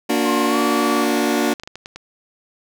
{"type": "chord", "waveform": "sawtooth", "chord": "Bb augmented", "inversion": "none", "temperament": "just", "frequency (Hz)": [233.1, 291.4, 364.2], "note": ["Bb3", "D4", "F#4"], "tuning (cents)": [0, -13, -27], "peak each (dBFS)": [-17, -16, -18], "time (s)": [0.09, 1.54], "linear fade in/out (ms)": 10}
{"type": "tone with pitch glide", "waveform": "sine", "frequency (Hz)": [1067, 1150.2], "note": ["C6", "D6"], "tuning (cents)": [34, -36], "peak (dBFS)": -22, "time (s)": [0.25, 1.05], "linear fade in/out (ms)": 20, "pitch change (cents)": 130, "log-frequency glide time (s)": [0.46, 0.58]}
{"type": "clicks", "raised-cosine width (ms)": 0.2, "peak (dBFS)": -17, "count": 12, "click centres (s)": [1.178, 1.235, 1.331, 1.462, 1.493, 1.539, 1.598, 1.635, 1.675, 1.756, 1.859, 1.96]}
{"effects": []}